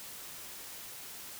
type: silence
effects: white hiss -46 dBFS RMS until 1.39 s